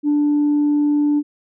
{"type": "tone", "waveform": "sine", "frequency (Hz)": 293.7, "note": "D4", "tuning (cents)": 0, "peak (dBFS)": -12, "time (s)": [0.03, 1.23], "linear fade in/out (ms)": 50, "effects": ["tanh soft clip ceiling -11 dBFS"]}